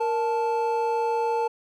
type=tone pair together; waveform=triangle; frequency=466.2 / 876.8 Hz; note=A#4 / A5; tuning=0 / -6 cents; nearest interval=major seventh; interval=1094 cents; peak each=-23 dBFS; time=0-1.48 s; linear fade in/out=10 ms; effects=none